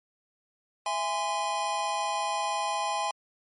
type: chord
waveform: square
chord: E augmented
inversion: none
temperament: just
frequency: 659.3 / 824.1 / 1030.1 Hz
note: E5 / G#5 / B#5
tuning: 0 / -14 / -27 cents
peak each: -36 / -31 / -32 dBFS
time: 0.86-3.11 s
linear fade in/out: 2 ms
effects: MP3 48 kbps